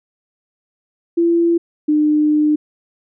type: tone pair in turn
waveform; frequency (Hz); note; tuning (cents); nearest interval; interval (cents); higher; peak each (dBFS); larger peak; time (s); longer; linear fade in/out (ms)
sine; 338.7 / 301.7; E4 / D4; +47 / +47; major second; 200; first; -11; neither; 1.17-1.58 / 1.88-2.56; second; 10
effects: none